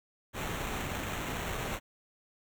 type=noise with sample-and-hold; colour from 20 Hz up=pink; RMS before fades=-36 dBFS; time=0.33-1.8 s; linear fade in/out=50 ms; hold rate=4900 Hz; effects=none